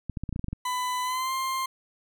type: clicks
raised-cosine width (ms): 5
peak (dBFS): -19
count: 10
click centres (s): 0.097 / 0.172 / 0.236 / 0.292 / 0.327 / 0.361 / 0.394 / 0.443 / 0.484 / 0.53
type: tone with pitch glide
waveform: 40% pulse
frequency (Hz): 1000 to 1054.6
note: B5 to C6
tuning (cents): +21 to +13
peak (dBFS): -26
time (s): 0.65-1.66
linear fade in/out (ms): 5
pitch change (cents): +92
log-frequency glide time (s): 1.03-1.33
effects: none